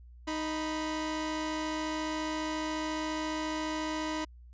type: tone pair together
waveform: sawtooth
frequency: 311.1 / 987.7 Hz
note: D#4 / B5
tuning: 0 / 0 cents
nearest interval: octave + minor sixth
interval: 2000 cents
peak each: -29 / -34 dBFS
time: 0.27-4.25 s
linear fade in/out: 10 ms
effects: added 60 Hz sine -49 dBFS peak until 4.53 s + resampled to 16000 Hz